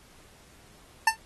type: tone with exponential decay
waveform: 25% pulse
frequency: 893 Hz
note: A5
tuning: 25 cents sharp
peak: -11 dBFS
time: 1.07-1.17 s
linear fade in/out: 5 ms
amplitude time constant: 20 ms
effects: pink hiss -56 dBFS RMS until 1.25 s + AAC 32 kbps